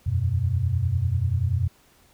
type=chord; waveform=sine; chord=E suspended second; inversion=none; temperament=equal; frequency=82.41 / 92.5 / 123.47 Hz; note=E2 / F#2 / B2; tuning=0 / 0 / 0 cents; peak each=-28 / -23 / -25 dBFS; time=0.06-1.68 s; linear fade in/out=10 ms; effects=pink hiss -58 dBFS RMS until 2.13 s